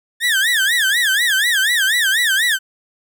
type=tone with vibrato; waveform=30% pulse; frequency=1733 Hz; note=A6; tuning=27 cents flat; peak=-11 dBFS; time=0.2-2.59 s; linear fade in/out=50 ms; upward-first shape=sine; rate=4.1 Hz; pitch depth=220 cents each way; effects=none